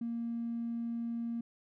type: tone with tanh clipping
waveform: triangle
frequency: 233.1 Hz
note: A#3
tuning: in tune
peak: -33 dBFS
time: 0.01-1.41 s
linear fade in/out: 5 ms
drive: 1 dB
effects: none